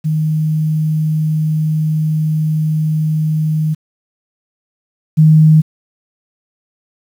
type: tone pair in turn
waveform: sine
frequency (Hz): 155.56 / 156.14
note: D#3 / D#3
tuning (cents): 0 / +6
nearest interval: unison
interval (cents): 6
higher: second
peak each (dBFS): -12 / -4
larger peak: second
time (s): 0.04-3.75 / 5.17-5.62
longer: first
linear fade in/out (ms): 20
effects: 7-bit